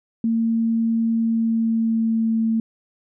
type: tone with pitch glide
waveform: sine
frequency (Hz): 227.5 to 224.6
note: A#3 to A3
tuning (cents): -42 to +36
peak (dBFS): -17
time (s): 0.24-2.6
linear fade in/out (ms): 2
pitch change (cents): -22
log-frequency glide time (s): 1.14-2.37
effects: none